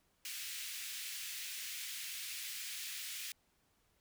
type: high-pass noise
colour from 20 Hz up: pink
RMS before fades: -44 dBFS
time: 0.25-3.32 s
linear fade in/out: 2 ms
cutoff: 2100 Hz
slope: 24 dB/octave
effects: pink hiss -75 dBFS RMS until 4 s